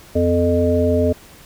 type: harmonic tone with a mistuned harmonic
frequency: 87.31 Hz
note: F2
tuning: in tune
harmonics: 1 / 3 / 5 / 7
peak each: -19 / -19 / -19 / -19 dBFS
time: 0.15-1.13 s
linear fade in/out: 10 ms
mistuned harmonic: 3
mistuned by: -52 cents
effects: pink hiss -44 dBFS RMS until 1.45 s